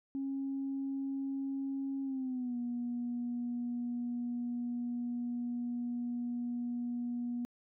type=tone with pitch glide; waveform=sine; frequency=272.4 to 241.3 Hz; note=C#4 to B3; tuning=-30 to -40 cents; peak=-33 dBFS; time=0.15-7.45 s; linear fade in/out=0 ms; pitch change=-210 cents; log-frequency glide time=2.03-2.57 s; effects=tanh soft clip ceiling -29 dBFS